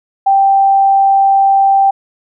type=tone; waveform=sine; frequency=784 Hz; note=G5; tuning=in tune; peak=-6 dBFS; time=0.26-1.91 s; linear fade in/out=10 ms; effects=none